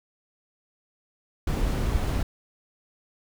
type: noise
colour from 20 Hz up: brown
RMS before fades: -25 dBFS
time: 1.47-2.23 s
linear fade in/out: 5 ms
effects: none